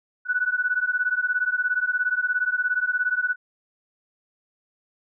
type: beating tone pair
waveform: sine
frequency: 1474 / 1491 Hz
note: F#6 / F#6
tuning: -7 / +13 cents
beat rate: 17 Hz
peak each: -24 dBFS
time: 0.25-3.36 s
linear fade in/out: 50 ms
effects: none